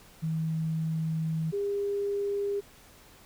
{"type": "tone pair in turn", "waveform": "sine", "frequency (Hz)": [160.1, 403.4], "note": ["D#3", "G4"], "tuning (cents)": [50, 50], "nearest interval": "octave + major third", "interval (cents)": 1600, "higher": "second", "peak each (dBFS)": -27, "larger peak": "neither", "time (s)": [[0.22, 1.52], [1.52, 2.61]], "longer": "first", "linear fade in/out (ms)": 20, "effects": ["pink hiss -55 dBFS RMS until 3.25 s"]}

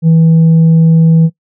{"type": "tone with tanh clipping", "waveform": "sine", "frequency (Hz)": 162.9, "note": "E3", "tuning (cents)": -20, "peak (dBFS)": -4, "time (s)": [0.02, 1.3], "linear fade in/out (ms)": 50, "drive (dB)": 2, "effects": ["noise-tail reverb RT60 0.1 s tail -21 dB re dry"]}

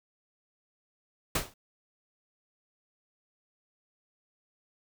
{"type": "noise with exponential decay", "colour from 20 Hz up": "pink", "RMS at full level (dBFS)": -24, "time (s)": [1.35, 1.54], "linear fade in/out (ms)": 5, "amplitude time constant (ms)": 41, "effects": []}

